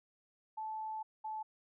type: tone pair in turn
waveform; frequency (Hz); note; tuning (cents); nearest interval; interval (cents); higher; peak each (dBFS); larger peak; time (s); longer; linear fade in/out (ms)
sine; 872 / 868.4; A5 / A5; -16 / -23; unison; 7; first; -38 / -38; neither; 0.57-1.03 / 1.24-1.43; first; 10
effects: none